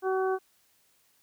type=harmonic tone; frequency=378.1 Hz; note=F#4; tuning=38 cents sharp; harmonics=1 / 2 / 3 / 4; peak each=-26 / -32 / -36 / -38 dBFS; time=0.02-0.39 s; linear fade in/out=50 ms; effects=white hiss -67 dBFS RMS until 1.22 s